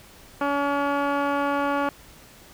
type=tone with low-pass filter; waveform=15% pulse; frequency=283.5 Hz; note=C#4; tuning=39 cents sharp; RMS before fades=-24 dBFS; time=0.41-1.89 s; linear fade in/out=2 ms; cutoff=1700 Hz; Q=2.2; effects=pink hiss -49 dBFS RMS until 2.53 s